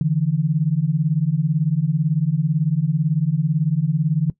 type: beating tone pair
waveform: sine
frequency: 145 / 163 Hz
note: D3 / E3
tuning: -22 / -19 cents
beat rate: 18 Hz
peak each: -19 dBFS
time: 0.01-4.3 s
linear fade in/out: 2 ms
effects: noise-tail reverb RT60 0.1 s tail -19 dB re dry